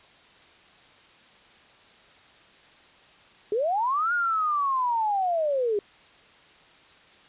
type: linear two-way sweep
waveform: sine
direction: up then down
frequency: 394.8 to 1446 to 394.8 Hz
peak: -22 dBFS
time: 3.52-5.79 s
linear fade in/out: 2 ms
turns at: 4.13 s
effects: white hiss -54 dBFS RMS until 7.28 s + resampled to 8000 Hz